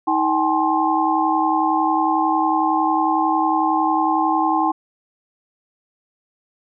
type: tone cluster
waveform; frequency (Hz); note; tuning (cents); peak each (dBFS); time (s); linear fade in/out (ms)
sine; 318.3 / 775 / 846 / 1056; D#4 / G5 / G#5 / C6; +39 / -20 / +32 / +16; -21; 0.07-4.72; 10
effects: none